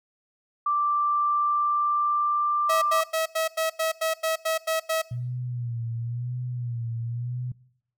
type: tone with pitch glide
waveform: sine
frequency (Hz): 1174.7 to 1184.9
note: D6 to D6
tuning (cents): 0 to +15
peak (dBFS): -21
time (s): 0.66-3.01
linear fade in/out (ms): 5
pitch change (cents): +15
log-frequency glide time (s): 0.78-2.87
type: tone bursts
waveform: sawtooth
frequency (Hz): 644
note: E5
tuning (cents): -41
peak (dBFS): -19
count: 11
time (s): 2.69-5.02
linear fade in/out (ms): 10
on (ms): 130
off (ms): 90
type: tone with vibrato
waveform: sine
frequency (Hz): 120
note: B2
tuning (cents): -49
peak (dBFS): -28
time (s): 5.11-7.52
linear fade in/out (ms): 5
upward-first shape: sine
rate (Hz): 0.96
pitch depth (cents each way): 66
effects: noise-tail reverb RT60 0.7 s tail -21 dB re dry